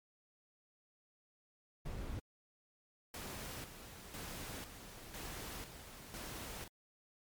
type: noise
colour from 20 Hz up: brown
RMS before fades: -42 dBFS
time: 1.85-2.2 s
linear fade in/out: 10 ms
type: noise with tremolo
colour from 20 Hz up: pink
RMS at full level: -46 dBFS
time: 3.14-6.68 s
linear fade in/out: 2 ms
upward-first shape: square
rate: 1 Hz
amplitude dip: 55%
effects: MP3 96 kbps